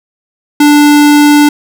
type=tone; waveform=square; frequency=293.7 Hz; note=D4; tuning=in tune; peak=-3 dBFS; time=0.6-1.49 s; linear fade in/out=5 ms; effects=none